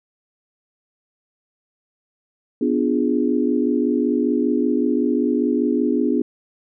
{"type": "chord", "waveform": "sine", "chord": "B diminished seventh", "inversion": "none", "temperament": "equal with one note detuned", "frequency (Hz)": [248.5, 293.7, 349.2, 415.3], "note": ["B3", "D4", "F4", "Ab4"], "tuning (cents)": [11, 0, 0, 0], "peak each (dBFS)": [-20, -21, -24, -24], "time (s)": [2.61, 6.22], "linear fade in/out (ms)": 5, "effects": []}